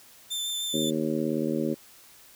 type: tone with vibrato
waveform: sawtooth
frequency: 3552 Hz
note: A7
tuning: 16 cents sharp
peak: -26 dBFS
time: 0.3-0.91 s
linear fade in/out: 20 ms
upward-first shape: sine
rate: 6.6 Hz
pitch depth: 13 cents each way
type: harmonic tone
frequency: 78.2 Hz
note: D#2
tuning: 9 cents sharp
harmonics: 2 / 3 / 4 / 5 / 6 / 7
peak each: -35 / -29 / -30 / -32 / -38 / -34 dBFS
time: 0.73-1.75 s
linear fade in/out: 20 ms
effects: white hiss -53 dBFS RMS until 2.35 s